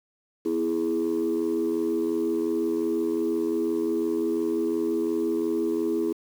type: chord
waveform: sine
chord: E major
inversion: second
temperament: equal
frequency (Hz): 246.9 / 329.6 / 415.3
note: B3 / E4 / G#4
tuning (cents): 0 / 0 / 0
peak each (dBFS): -30 / -24 / -26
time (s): 0.45-6.13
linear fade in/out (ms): 10
effects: tanh soft clip ceiling -18 dBFS + 8-bit